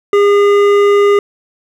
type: tone with hard clipping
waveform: triangle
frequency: 406.3 Hz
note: G#4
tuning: 38 cents flat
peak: -8 dBFS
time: 0.13-1.19 s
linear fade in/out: 2 ms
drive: 15 dB
effects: none